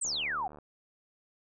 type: exponential sweep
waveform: sine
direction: down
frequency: 8690 to 698.5 Hz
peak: -30 dBFS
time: 0.01-0.48 s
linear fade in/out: 10 ms
type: click train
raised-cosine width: 1 ms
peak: -35 dBFS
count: 41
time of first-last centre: 0.05-0.586 s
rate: 74.6 Hz
effects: none